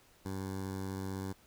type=tone with notch filter; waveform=15% pulse; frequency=95.9 Hz; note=G2; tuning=37 cents flat; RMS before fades=-39 dBFS; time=0.25-1.33 s; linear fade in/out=10 ms; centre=2600 Hz; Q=1; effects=pink hiss -64 dBFS RMS until 1.46 s